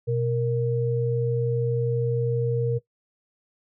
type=tone pair together; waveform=sine; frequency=123.48 / 466.2 Hz; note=B2 / A#4; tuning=0 / 0 cents; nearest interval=octave + major seventh; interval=2300 cents; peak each=-24 dBFS; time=0.07-2.79 s; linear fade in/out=20 ms; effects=noise-tail reverb RT60 0.1 s tail -17 dB re dry